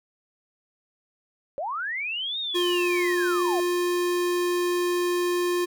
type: linear two-way sweep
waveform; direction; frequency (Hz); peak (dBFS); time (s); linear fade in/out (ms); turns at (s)
sine; up then down; 526 to 3760 to 638; -27; 1.58-3.6; 0; 2.39
type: tone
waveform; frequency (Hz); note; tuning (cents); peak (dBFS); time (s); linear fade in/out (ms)
square; 353.4; F4; +21; -23; 2.54-5.66; 20
effects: none